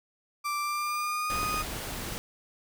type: tone with pitch glide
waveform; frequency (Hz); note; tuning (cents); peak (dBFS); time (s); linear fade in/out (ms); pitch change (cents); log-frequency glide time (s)
35% pulse; 1174.7 to 1240.2; D6 to D#6; 0 to -6; -27; 0.44-1.63; 20; +94; 0.6-1.41
type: noise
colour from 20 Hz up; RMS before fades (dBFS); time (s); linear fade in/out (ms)
pink; -36; 1.3-2.18; 0
type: clicks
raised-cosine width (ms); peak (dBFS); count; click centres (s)
2; -22; 2; 1.431 / 1.543
effects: none